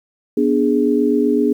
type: chord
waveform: sine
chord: G# diminished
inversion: first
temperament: equal with one note detuned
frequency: 245.8 / 293.7 / 415.3 Hz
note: B3 / D4 / G#4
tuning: -8 / 0 / 0 cents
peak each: -17 dBFS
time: 0.37-1.53 s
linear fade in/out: 5 ms
effects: 8-bit